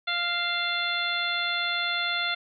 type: harmonic tone with a mistuned harmonic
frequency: 697 Hz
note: F5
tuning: 4 cents flat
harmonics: 1 / 2 / 3 / 4 / 5 / 6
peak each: -36 / -30 / -31 / -36 / -30 / -36 dBFS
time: 0.07-2.35 s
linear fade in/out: 10 ms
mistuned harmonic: 4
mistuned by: -36 cents
effects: none